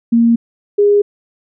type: tone pair in turn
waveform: sine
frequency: 232.5 / 409.5 Hz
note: A#3 / G#4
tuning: -4 / -24 cents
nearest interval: minor seventh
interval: 980 cents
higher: second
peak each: -7 dBFS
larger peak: neither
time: 0.12-0.36 / 0.78-1.02 s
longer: neither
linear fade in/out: 10 ms
effects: none